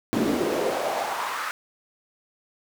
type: noise with high-pass filter sweep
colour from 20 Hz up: brown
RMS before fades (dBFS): -26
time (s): 0.13-1.51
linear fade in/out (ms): 0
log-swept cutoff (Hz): 240 to 1400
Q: 2.8
effects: none